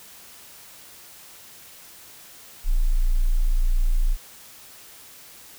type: tone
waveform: sine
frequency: 29.14 Hz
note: A#0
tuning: in tune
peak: -16 dBFS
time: 2.64-4.17 s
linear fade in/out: 50 ms
effects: white hiss -46 dBFS RMS until 5.58 s